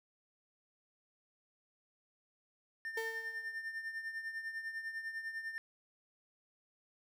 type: tone with tremolo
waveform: triangle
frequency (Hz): 1800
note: A6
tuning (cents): +39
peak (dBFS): -35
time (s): 2.85-5.58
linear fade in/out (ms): 0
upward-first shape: triangle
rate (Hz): 10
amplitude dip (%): 70
type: tone with exponential decay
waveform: 35% pulse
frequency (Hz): 450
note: A4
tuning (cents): +39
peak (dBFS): -35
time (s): 2.97-3.62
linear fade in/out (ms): 5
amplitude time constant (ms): 140
effects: none